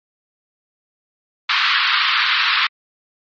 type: band-pass noise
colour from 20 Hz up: pink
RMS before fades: -17 dBFS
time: 1.49-2.67 s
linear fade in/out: 5 ms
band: 1100 to 4400 Hz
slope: 48 dB/octave
effects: MP3 32 kbps